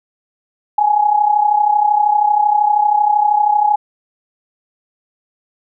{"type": "tone with amplitude modulation", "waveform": "sine", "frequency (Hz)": 836, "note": "G#5", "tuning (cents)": 11, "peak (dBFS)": -7, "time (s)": [0.78, 3.76], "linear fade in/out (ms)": 5, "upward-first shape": "sine", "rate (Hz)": 32.8, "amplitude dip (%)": 70, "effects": []}